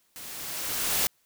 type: noise with level ramp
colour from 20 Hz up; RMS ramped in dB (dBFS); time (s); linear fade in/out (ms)
white; -42 to -24; 0.16-1.07; 0
effects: white hiss -68 dBFS RMS until 1.25 s